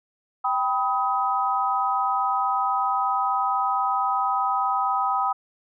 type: chord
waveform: sine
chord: G augmented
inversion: none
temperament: equal with one note detuned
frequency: 784 / 987.8 / 1263.3 Hz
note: G5 / B5 / D#6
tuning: 0 / 0 / +26 cents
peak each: -25 / -26 / -24 dBFS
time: 0.44-5.33 s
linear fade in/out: 10 ms
effects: none